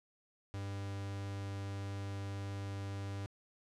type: tone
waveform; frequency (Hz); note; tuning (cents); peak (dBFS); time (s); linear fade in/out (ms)
45% pulse; 99.2; G2; +21; -39; 0.54-3.26; 0
effects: low-pass 8000 Hz 12 dB/octave